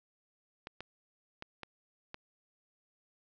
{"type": "clicks", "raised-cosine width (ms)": 0.3, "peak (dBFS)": -26, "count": 5, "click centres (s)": [0.671, 0.806, 1.424, 1.633, 2.144], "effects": ["resampled to 16000 Hz", "11-bit"]}